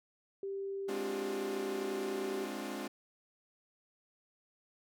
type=tone with pitch glide; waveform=sine; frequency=392.6 to 385.4 Hz; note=G4 to G4; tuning=+3 to -29 cents; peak=-36 dBFS; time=0.43-2.45 s; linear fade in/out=2 ms; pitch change=-32 cents; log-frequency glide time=0.89-2.03 s
type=chord; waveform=sawtooth; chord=D half-diminished seventh; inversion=second; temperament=equal with one note detuned; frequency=207.7 / 261.6 / 293.7 / 355.3 Hz; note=Ab3 / C4 / D4 / F4; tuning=0 / 0 / 0 / +30 cents; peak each=-40 dBFS; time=0.88-2.88 s; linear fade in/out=10 ms
effects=none